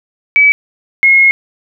sine tone pair in turn, 2289 / 2161 Hz, D7 / C#7, -45 / -45 cents, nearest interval minor second, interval 100 cents, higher first, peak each -4 dBFS, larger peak neither, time 0.36-0.52 / 1.03-1.31 s, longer second, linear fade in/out 0 ms, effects none

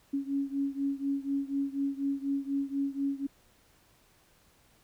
sine beating tone pair, 276.2 / 280.3 Hz, C#4 / C#4, -6 / +19 cents, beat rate 4.1 Hz, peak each -31 / -33 dBFS, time 0.13-3.27 s, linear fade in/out 10 ms, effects pink hiss -64 dBFS RMS until 4.83 s

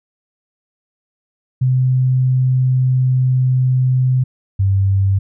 sine tone pair in turn, 128.6 / 97.4 Hz, C3 / G2, -30 / -11 cents, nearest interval perfect fourth, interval 481 cents, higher first, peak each -11 dBFS, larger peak neither, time 1.61-4.24 / 4.59-5.19 s, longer first, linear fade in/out 10 ms, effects none

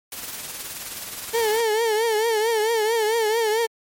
white noise with tremolo, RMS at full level -31 dBFS, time 0.12-1.61 s, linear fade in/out 2 ms, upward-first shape triangle, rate 19 Hz, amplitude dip 50%
35% pulse tone with vibrato, 443.9 Hz, A4, 15 cents sharp, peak -17 dBFS, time 1.33-3.67 s, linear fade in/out 20 ms, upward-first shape triangle, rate 4.5 Hz, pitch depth 110 cents each way
effects MP3 64 kbps

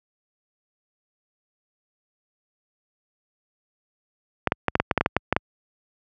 clicks, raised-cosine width 0.5 ms, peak -3 dBFS, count 12, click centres 4.473 / 4.521 / 4.683 / 4.754 / 4.8 / 4.912 / 4.977 / 5.01 / 5.061 / 5.166 / 5.326 / 5.365 s, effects high-pass 60 Hz 12 dB/octave

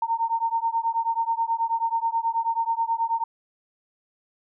sine beating tone pair, 911 / 920.3 Hz, A#5 / A#5, -40 / -22 cents, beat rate 9.3 Hz, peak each -25 dBFS, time 0.02-3.24 s, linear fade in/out 5 ms, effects none

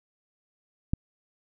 click, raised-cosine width 5 ms, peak -12 dBFS, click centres 0.935 s, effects none

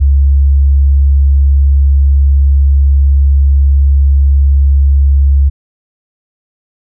sine tone, 69.3 Hz, C#2, in tune, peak -4 dBFS, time 0-5.5 s, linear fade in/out 20 ms, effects none

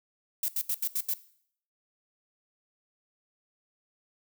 violet noise bursts, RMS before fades -29 dBFS, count 6, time 0.43-1.138 s, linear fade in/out 2 ms, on 53 ms, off 78 ms, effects noise-tail reverb RT60 0.6 s tail -17 dB re dry

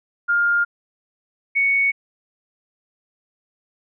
sine tone pair in turn, 1408 / 2223 Hz, F6 / C#7, +14 / +4 cents, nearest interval minor sixth, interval 790 cents, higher second, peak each -15 / -15 dBFS, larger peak neither, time 0.28-0.65 / 1.55-1.92 s, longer neither, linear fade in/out 20 ms, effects none

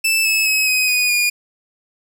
sawtooth tone with pitch steps, 2642 / 2600 / 2558 / 2517 / 2476 / 2437 Hz, E7 / E7 / D#7 / D#7 / D#7 / D#7, +3 / -24 / +47 / +19 / -9 / -37 cents, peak -11 dBFS, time 0.04-1.3 s, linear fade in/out 10 ms, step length 210 ms, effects none

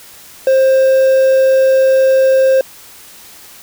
triangle tone with quantisation, 529 Hz, C5, 19 cents sharp, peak -5 dBFS, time 0.47-2.61 s, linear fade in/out 2 ms, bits 5, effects white hiss -38 dBFS RMS until 3.62 s

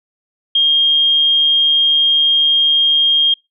sine tone, 3226 Hz, G7, 49 cents sharp, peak -9 dBFS, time 0.55-3.34 s, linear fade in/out 5 ms, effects noise-tail reverb RT60 0.2 s tail -26 dB re dry

